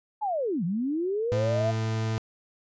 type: linear two-way sweep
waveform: sine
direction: down then up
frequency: 880 to 159.8 to 687 Hz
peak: -25 dBFS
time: 0.21-1.72 s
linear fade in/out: 20 ms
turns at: 0.64 s
type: tone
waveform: 40% pulse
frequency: 111 Hz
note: A2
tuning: 16 cents sharp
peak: -25 dBFS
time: 1.32-2.18 s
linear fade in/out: 0 ms
effects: resampled to 16000 Hz